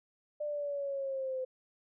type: exponential sweep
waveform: sine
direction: down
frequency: 598 to 513 Hz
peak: -33 dBFS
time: 0.4-1.45 s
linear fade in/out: 10 ms
effects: none